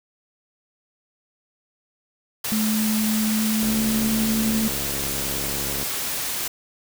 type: noise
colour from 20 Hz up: white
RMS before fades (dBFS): -27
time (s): 2.44-6.48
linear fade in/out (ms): 5
type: tone with pitch glide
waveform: sine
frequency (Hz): 216.5 to 220.5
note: A3 to A3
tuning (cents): -28 to +4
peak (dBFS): -20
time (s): 2.52-4.68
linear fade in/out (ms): 0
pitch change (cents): +32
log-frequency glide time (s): 3.26-4.01
type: click train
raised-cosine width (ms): 2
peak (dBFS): -20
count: 154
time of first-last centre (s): 3.63-5.828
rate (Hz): 69.6
effects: none